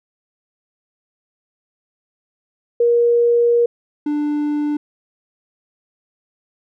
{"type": "tone pair in turn", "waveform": ["sine", "triangle"], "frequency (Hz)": [473.8, 295.8], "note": ["A#4", "D4"], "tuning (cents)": [28, 13], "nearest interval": "minor sixth", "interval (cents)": 815, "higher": "first", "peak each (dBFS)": [-11, -15], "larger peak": "first", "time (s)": [[2.8, 3.66], [4.06, 4.77]], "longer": "first", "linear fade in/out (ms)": 5, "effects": []}